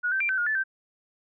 sine tone with pitch steps, 1455 / 1553 / 2366 / 1535 / 1430 / 1745 / 1559 Hz, F#6 / G6 / D7 / G6 / F6 / A6 / G6, -29 / -17 / +12 / -37 / +41 / -15 / -10 cents, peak -23 dBFS, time 0.03-0.639 s, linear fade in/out 20 ms, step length 87 ms, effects none

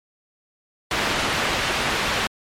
white low-pass noise, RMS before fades -23 dBFS, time 0.91-2.27 s, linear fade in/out 2 ms, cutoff 2700 Hz, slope 12 dB/octave, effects MP3 64 kbps

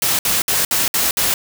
white noise bursts, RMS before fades -17 dBFS, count 6, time 0.02-1.34 s, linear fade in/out 2 ms, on 170 ms, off 60 ms, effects none

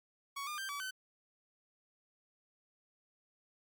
sawtooth tone with pitch steps, 1118 / 1206 / 1572 / 1144 / 1523 Hz, C#6 / D6 / G6 / D6 / F#6, +14 / +46 / +4 / -46 / +50 cents, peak -35 dBFS, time 0.36-0.91 s, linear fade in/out 10 ms, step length 110 ms, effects MP3 96 kbps

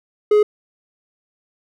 triangle tone, 420.1 Hz, G#4, 20 cents sharp, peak -8 dBFS, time 0.31-0.43 s, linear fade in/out 5 ms, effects none

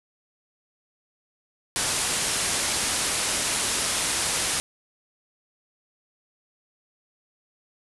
white low-pass noise, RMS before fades -26 dBFS, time 1.76-4.6 s, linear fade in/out 0 ms, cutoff 11000 Hz, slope 96 dB/octave, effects none

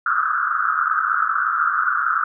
pink band-pass noise, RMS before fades -20 dBFS, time 0.06-2.24 s, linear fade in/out 5 ms, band 1200 to 1500 Hz, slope 96 dB/octave, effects none

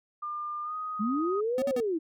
sine tone with pitch glide, 1200 to 1249.5 Hz, D6 to D#6, +37 to +7 cents, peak -32 dBFS, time 0.22-1.41 s, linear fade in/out 10 ms, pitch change +70 cents, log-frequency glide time 0.63-0.75 s
sine linear two-way sweep, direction up then down, 196 to 567 to 304 Hz, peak -26 dBFS, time 0.99-1.99 s, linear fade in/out 20 ms, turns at 1.68 s
square tone bursts, 250.4 Hz, B3, 24 cents sharp, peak -32 dBFS, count 3, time 1.58-1.803 s, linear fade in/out 2 ms, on 41 ms, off 50 ms
effects none

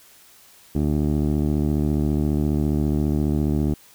15% pulse tone with low-pass filter, 74.7 Hz, D2, 30 cents sharp, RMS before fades -21 dBFS, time 0.75-3.74 s, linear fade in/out 5 ms, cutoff 390 Hz, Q 1.4, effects white hiss -51 dBFS RMS until 3.94 s

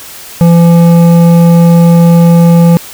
sine tone with hard clipping, 169.6 Hz, E3, 50 cents sharp, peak -3 dBFS, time 0.41-2.77 s, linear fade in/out 0 ms, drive 10 dB, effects white hiss -28 dBFS RMS until 2.93 s

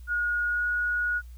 sine tone with pitch glide, 1441 to 1452.7 Hz, F#6 to F#6, -46 to -32 cents, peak -24 dBFS, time 0.07-1.22 s, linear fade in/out 50 ms, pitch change +14 cents, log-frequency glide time 0.46-0.66 s, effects added 60 Hz sine -41 dBFS peak until 1.37 s + white hiss -63 dBFS RMS until 1.37 s

